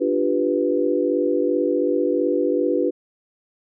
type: chord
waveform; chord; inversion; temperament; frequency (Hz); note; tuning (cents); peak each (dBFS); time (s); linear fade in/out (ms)
sine; G dominant seventh; second; equal; 293.7 / 349.2 / 392 / 493.9; D4 / F4 / G4 / B4; 0 / 0 / 0 / 0; -23 / -23 / -24 / -22; 0-2.91; 20
effects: none